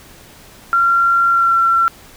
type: tone with pitch glide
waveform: sine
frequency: 1375 to 1356.1 Hz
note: F6 to E6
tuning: -27 to +49 cents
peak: -10 dBFS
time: 0.73-1.88 s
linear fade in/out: 0 ms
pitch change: -24 cents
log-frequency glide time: 1.3-1.57 s
effects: pink hiss -42 dBFS RMS until 2.16 s